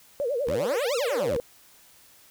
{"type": "tone with vibrato", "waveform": "sine", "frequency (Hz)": 523.3, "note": "C5", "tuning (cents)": 0, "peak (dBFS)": -24, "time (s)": [0.2, 1.4], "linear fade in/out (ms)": 0, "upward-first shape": "sine", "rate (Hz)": 10, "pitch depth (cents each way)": 220}
{"type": "exponential two-way sweep", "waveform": "10% pulse", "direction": "up then down", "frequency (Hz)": [61.3, 1417, 61.3], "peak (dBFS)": -22, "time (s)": [0.47, 1.37], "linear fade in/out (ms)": 5, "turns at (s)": 0.96}
{"effects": ["white hiss -55 dBFS RMS until 2.3 s"]}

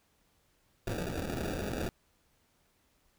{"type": "noise with sample-and-hold", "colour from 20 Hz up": "white", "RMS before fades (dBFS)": -35, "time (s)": [0.87, 1.89], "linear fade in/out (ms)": 2, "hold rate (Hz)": 1050, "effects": ["pink hiss -71 dBFS RMS until 3.18 s"]}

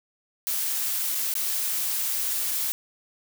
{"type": "noise with dropouts", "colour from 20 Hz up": "blue", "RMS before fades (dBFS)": -27, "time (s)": [0.47, 2.72], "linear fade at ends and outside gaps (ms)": 0, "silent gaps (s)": [[1.147, 1.151], [1.339, 1.353]], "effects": []}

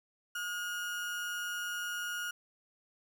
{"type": "tone with amplitude modulation", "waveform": "35% pulse", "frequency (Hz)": 1435, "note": "F6", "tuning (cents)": 47, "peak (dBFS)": -32, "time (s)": [0.35, 2.31], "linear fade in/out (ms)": 5, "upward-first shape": "sine", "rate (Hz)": 181, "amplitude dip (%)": 35, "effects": []}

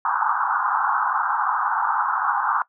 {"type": "band-pass noise", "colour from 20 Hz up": "pink", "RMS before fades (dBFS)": -22, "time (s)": [0.05, 2.62], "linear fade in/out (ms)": 2, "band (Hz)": [800, 1500], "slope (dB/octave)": 96, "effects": ["noise-tail reverb RT60 0.1 s tail -19 dB re dry"]}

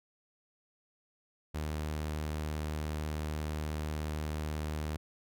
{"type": "tone", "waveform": "sawtooth", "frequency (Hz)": 76.5, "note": "D#2", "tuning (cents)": -29, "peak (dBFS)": -30, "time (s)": [1.54, 4.97], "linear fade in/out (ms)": 10, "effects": []}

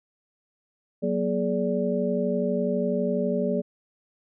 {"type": "tone cluster", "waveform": "sine", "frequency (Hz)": [184.6, 236.7, 421.3, 580], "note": ["F#3", "A#3", "G#4", "D5"], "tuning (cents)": [-4, 27, 25, -22], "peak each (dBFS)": -28, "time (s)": [1.02, 3.62], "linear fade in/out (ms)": 20, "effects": []}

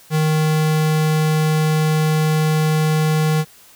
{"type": "tone", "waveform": "square", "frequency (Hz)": 155.56, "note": "D#3", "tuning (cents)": 0, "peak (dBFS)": -15, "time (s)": [0.1, 3.45], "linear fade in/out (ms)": 50, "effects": ["white hiss -47 dBFS RMS until 3.75 s"]}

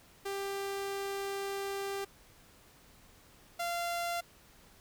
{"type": "tone pair in turn", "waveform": "sawtooth", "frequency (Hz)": [395.1, 690.1], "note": ["G4", "F5"], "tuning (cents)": [14, -21], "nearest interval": "minor seventh", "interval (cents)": 965, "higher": "second", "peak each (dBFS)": [-31, -29], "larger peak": "second", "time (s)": [[0.25, 2.05], [3.59, 4.21]], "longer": "first", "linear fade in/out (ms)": 10, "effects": ["pink hiss -60 dBFS RMS until 4.8 s"]}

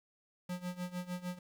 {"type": "tone with tremolo", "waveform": "square", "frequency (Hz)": 179.3, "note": "F3", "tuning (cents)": 46, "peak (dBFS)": -36, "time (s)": [0.49, 1.39], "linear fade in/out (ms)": 5, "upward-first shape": "sine", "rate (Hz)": 6.6, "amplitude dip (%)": 85, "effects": ["11-bit"]}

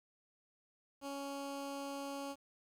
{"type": "tone with notch filter", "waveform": "15% pulse", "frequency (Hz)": 278.6, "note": "C#4", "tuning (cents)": 9, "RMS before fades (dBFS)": -43, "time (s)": [1.01, 2.36], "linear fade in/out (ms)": 50, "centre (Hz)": 1900, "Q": 1.6, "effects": ["low-pass 12000 Hz 12 dB/octave", "11-bit"]}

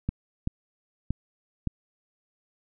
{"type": "clicks", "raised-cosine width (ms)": 5, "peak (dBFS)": -14, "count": 4, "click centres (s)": [0.09, 0.474, 1.106, 1.673], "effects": []}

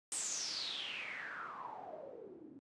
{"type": "noise with low-pass filter sweep", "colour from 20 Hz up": "white", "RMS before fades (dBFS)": -44, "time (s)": [0.12, 2.59], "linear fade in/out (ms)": 0, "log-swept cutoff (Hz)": [8700, 260], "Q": 8.1, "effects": ["high-pass 150 Hz 12 dB/octave", "resampled to 22050 Hz"]}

